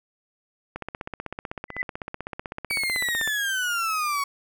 click train, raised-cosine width 0.5 ms, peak -17 dBFS, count 41, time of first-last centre 0.76-3.276 s, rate 15.9 Hz
sine tone with exponential growth, 2006 Hz, B6, 26 cents sharp, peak -22 dBFS, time 1.68-1.82 s, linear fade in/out 5 ms, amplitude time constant 30 ms
35% pulse exponential sweep, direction down, 2300 to 1108.7 Hz, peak -22 dBFS, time 2.7-4.24 s, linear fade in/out 5 ms
effects none

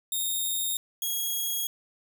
5% pulse tone pair in turn, 3688 / 3305 Hz, A#7 / G#7, -19 / -9 cents, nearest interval major second, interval 190 cents, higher first, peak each -19 dBFS, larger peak neither, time 0.12-0.77 / 1.02-1.67 s, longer neither, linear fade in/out 2 ms, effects 10-bit

